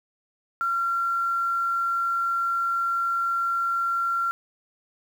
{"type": "tone with quantisation", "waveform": "sine", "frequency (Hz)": 1371, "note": "F6", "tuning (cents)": -32, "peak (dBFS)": -22, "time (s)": [0.61, 4.31], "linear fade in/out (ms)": 0, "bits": 8, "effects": []}